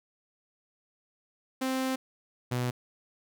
sawtooth tone pair in turn, 261.6 / 123.69 Hz, C4 / B2, 0 / +3 cents, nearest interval octave + minor second, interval 1297 cents, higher first, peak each -24 dBFS, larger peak neither, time 1.61-1.96 / 2.51-2.71 s, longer first, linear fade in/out 10 ms, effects none

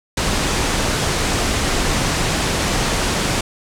pink low-pass noise, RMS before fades -19 dBFS, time 0.17-3.41 s, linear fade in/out 5 ms, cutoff 9100 Hz, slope 24 dB/octave, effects none

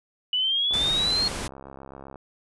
sine exponential sweep, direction up, 2948 to 4313 Hz, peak -21 dBFS, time 0.33-1.28 s, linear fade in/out 2 ms
click train, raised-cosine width 1 ms, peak -27 dBFS, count 99, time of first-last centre 0.71-2.158 s, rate 67.7 Hz
pink noise, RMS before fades -32 dBFS, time 0.73-1.48 s, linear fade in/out 10 ms
effects resampled to 24000 Hz

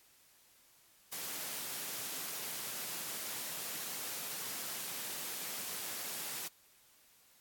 white high-pass noise, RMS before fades -41 dBFS, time 1.12-6.48 s, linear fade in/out 5 ms, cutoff 120 Hz, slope 24 dB/octave, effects white hiss -65 dBFS RMS until 7.4 s + AAC 64 kbps

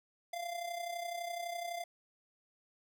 square tone with amplitude modulation, 692 Hz, F5, 16 cents flat, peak -36 dBFS, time 0.33-1.84 s, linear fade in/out 5 ms, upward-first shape sine, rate 31.9 Hz, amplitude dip 60%, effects none

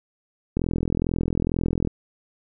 click train, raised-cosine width 3 ms, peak -10 dBFS, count 56, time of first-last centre 0.57-1.873 s, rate 42.2 Hz, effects none

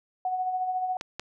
sine tone with tremolo, 740 Hz, F#5, in tune, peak -24 dBFS, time 0.25-0.97 s, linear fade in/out 2 ms, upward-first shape sine, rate 14 Hz, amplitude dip 45%
clicks, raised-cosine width 0.2 ms, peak -16 dBFS, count 2, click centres 1.011 / 1.196 s
effects none

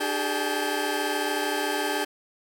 25% pulse tone cluster, 298.1 / 388.1 / 421.6 / 862 / 1578 Hz, D4 / G4 / G#4 / A5 / G6, +26 / -17 / +26 / -36 / +11 cents, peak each -28 dBFS, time 0-2.05 s, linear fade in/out 10 ms, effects none

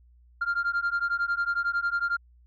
sine beating tone pair, 1391 / 1402 Hz, F6 / F6, -7 / +6 cents, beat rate 11 Hz, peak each -26 dBFS, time 0.41-2.17 s, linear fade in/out 10 ms, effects tanh soft clip ceiling -21 dBFS + added 60 Hz sine -54 dBFS peak until 2.46 s

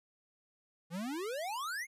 square exponential sweep, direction up, 158.9 to 2217 Hz, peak -37 dBFS, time 0.9-1.87 s, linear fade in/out 50 ms, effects resampled to 32000 Hz

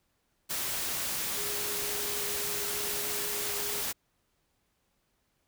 sine tone in noise, 412.2 Hz, G#4, 13 cents flat, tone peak -41 dBFS, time 1.36-3.83 s, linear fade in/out 20 ms, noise white, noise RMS -33 dBFS, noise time 0.49-3.93 s, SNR -11 dB, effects pink hiss -75 dBFS RMS until 5.47 s

